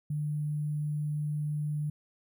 sine tone with sample-and-hold, 149.5 Hz, D3, 31 cents sharp, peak -29 dBFS, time 0.1-1.9 s, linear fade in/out 5 ms, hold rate 11025 Hz, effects none

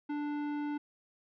sine tone with tanh clipping, 293.8 Hz, D4, 1 cent sharp, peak -35 dBFS, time 0.09-0.78 s, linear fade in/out 10 ms, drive 15 dB, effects none

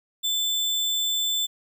sine tone with sample-and-hold, 3520 Hz, A7, in tune, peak -22 dBFS, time 0.23-1.47 s, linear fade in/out 20 ms, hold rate 11025 Hz, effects none

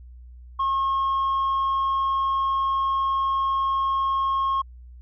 sine tone, 1082 Hz, C#6, 42 cents flat, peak -18 dBFS, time 0.59-4.62 s, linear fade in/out 10 ms, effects tanh soft clip ceiling -19 dBFS + added 61 Hz sine -41 dBFS peak until 5.01 s

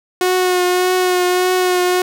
sawtooth tone with vibrato, 363.8 Hz, F#4, 29 cents flat, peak -9 dBFS, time 0.21-2.02 s, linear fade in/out 2 ms, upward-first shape triangle, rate 1.7 Hz, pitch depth 24 cents each way, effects none

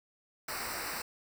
pink noise with comb filter, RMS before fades -38 dBFS, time 0.48-1.02 s, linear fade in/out 5 ms, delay 0.3 ms, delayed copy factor -0.85, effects none

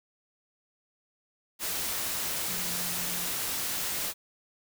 sine tone in noise, 176.2 Hz, F3, 16 cents sharp, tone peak -43 dBFS, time 2.46-3.3 s, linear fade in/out 50 ms, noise white, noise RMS -32 dBFS, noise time 1.59-4.14 s, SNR -14 dB, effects none

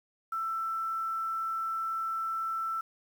sine tone with quantisation, 1331 Hz, E6, 16 cents sharp, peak -30 dBFS, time 0.32-2.81 s, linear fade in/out 5 ms, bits 9, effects none

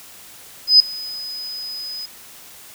sine tone with ADSR envelope, 5020 Hz, D#8, 15 cents sharp, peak -4 dBFS, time 0.67-2.06 s, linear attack 130 ms, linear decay 3 ms, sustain -23 dB, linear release 9 ms, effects white hiss -42 dBFS RMS until 2.74 s

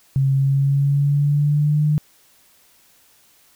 sine tone with pitch glide, 135.7 to 150.57 Hz, C#3 to D3, -36 to +44 cents, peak -14 dBFS, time 0.16-1.98 s, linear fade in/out 0 ms, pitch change +180 cents, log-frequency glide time 0.34-1.85 s, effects white hiss -55 dBFS RMS until 3.55 s

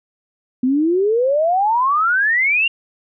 sine exponential sweep, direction up, 246.9 to 2825 Hz, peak -13 dBFS, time 0.63-2.68 s, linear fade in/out 5 ms, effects none

